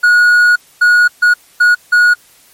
triangle tone bursts at uneven times, 1451 Hz, F#6, 34 cents flat, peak -3 dBFS, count 5, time 0.03-0.56 / 0.81-1.08 / 1.22-1.34 / 1.6-1.75 / 1.92-2.14 s, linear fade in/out 10 ms, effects white hiss -46 dBFS RMS until 2.53 s + MP3 64 kbps

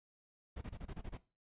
brown noise bursts, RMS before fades -44 dBFS, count 8, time 0.56-1.175 s, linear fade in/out 10 ms, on 55 ms, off 25 ms, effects noise-tail reverb RT60 0.3 s tail -17 dB re dry + resampled to 8000 Hz

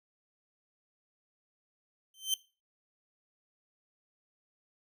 sawtooth tone with exponential growth, 3100 Hz, G7, 20 cents flat, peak -21 dBFS, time 2.14-2.34 s, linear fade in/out 2 ms, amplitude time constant 43 ms, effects noise-tail reverb RT60 0.3 s tail -18 dB re dry

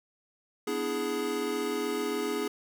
square chord, E dominant seventh, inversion second, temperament equal with one note detuned, 246.9 / 293.7 / 329.6 / 417.2 Hz, B3 / D4 / E4 / G#4, 0 / 0 / 0 / +8 cents, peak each -38 / -37 / -38 / -32 dBFS, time 0.67-2.48 s, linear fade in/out 5 ms, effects none

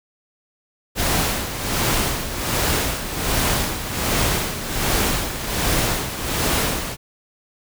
pink noise with tremolo, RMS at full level -19 dBFS, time 0.95-6.97 s, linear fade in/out 50 ms, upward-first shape sine, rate 1.3 Hz, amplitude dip 65%, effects none

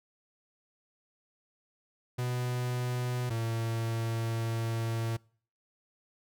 45% pulse tone pair in turn, 124 / 114.05 Hz, B2 / A#2, +7 / -37 cents, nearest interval minor second, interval 144 cents, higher first, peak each -30 / -30 dBFS, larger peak neither, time 2.18-3.3 / 3.3-5.17 s, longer second, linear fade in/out 10 ms, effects noise-tail reverb RT60 0.5 s tail -25 dB re dry

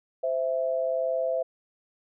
sine tone pair together, 518.2 / 660 Hz, C5 / E5, -17 / +2 cents, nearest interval major third, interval 419 cents, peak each -27 dBFS, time 0.23-1.43 s, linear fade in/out 10 ms, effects none

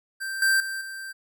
square tone with level steps, 1568 Hz, G6, in tune, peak -30 / -19 / -30 / -35 dBFS, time 0.2-1.13 s, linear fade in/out 20 ms, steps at 0.42 / 0.6 / 0.81 s, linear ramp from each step 2 ms, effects none

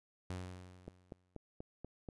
sawtooth tone with exponential decay, 91.2 Hz, F#2, 24 cents flat, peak -35 dBFS, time 0.3-1.36 s, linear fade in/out 0 ms, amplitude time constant 230 ms
click train, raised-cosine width 2 ms, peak -32 dBFS, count 6, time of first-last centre 0.88-2.088 s, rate 4.14 Hz
effects resampled to 24000 Hz

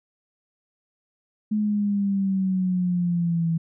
sine exponential sweep, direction down, 213.8 to 163.5 Hz, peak -20 dBFS, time 1.51-3.58 s, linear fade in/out 10 ms, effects none

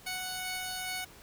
10% pulse tone pair together, 739.8 / 2217 Hz, F#5 / C#7, 0 / 0 cents, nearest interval octave + perfect fifth, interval 1900 cents, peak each -28 / -31 dBFS, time 0.06-1.05 s, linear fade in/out 10 ms, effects pink hiss -54 dBFS RMS until 1.22 s

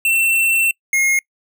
square tone pair in turn, 2695 / 2150 Hz, E7 / C7, +38 / +47 cents, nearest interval major third, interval 391 cents, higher first, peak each -14 dBFS, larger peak neither, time 0.05-0.71 / 0.93-1.19 s, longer first, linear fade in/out 2 ms, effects noise-tail reverb RT60 0.1 s tail -26 dB re dry

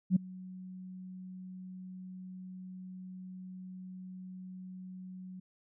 sine tone with ADSR envelope, 185 Hz, F#3, in tune, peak -19 dBFS, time 0.1-5.4 s, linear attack 60 ms, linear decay 8 ms, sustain -24 dB, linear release 7 ms, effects tanh soft clip ceiling -15 dBFS

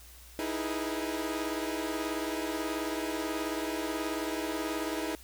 sawtooth chord, E major seventh, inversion third, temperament equal with one note detuned, 311.1 / 329.6 / 415.3 / 486.2 Hz, D#4 / E4 / G#4 / B4, 0 / 0 / 0 / -27 cents, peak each -31 / -33 / -35 / -37 dBFS, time 0.39-5.15 s, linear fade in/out 0 ms, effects added 60 Hz sine -52 dBFS peak until 5.23 s + white hiss -54 dBFS RMS until 5.23 s

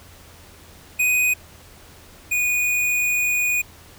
square tone pair in turn, 2493 / 2463 Hz, D#7 / D#7, +3 / -18 cents, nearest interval unison, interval 21 cents, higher first, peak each -17 / -19 dBFS, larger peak first, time 0.99-1.34 / 2.31-3.62 s, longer second, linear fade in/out 10 ms, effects added 84 Hz sine -50 dBFS peak until 3.98 s + pink hiss -47 dBFS RMS until 3.98 s

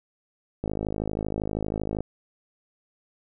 click train, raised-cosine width 2 ms, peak -15 dBFS, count 73, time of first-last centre 0.64-2.006 s, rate 52.7 Hz, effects none

